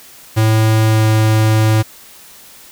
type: tone with pitch glide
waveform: square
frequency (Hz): 110 to 109.3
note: A2 to A2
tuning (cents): 0 to -11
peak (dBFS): -10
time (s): 0.36-1.83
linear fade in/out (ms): 20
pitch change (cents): -11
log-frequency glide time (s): 0.86-1.05
effects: white hiss -40 dBFS RMS until 2.71 s